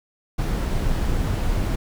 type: noise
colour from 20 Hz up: brown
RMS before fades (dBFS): -22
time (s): 0.38-1.76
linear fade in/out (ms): 10
effects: none